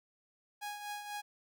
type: tone with tremolo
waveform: sawtooth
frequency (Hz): 827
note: G#5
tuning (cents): -8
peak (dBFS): -34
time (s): 0.61-1.22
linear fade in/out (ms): 20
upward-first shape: triangle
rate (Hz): 4.1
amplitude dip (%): 60
effects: none